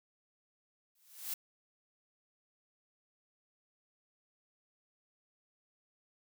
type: noise with exponential growth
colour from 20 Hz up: blue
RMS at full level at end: -35 dBFS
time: 0.95-1.34 s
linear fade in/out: 5 ms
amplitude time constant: 83 ms
effects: none